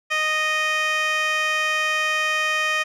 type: tone with band-pass filter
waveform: 15% pulse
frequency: 620 Hz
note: D#5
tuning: 6 cents flat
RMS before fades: -22 dBFS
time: 0.1-2.84 s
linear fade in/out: 20 ms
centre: 2500 Hz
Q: 1.1
effects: none